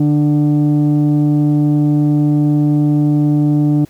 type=tone pair together; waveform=sine; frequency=148.1 / 296.2 Hz; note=D3 / D4; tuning=+15 / +15 cents; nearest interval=octave; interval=1200 cents; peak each=-10 dBFS; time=0-3.85 s; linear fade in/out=5 ms; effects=tanh soft clip ceiling -7 dBFS + pink hiss -49 dBFS RMS until 3.89 s